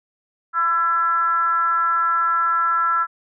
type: tone with frequency modulation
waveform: sine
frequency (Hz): 1342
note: E6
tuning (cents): +31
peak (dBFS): -16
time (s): 0.53-3.07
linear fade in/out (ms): 50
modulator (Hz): 330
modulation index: 0.56
effects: none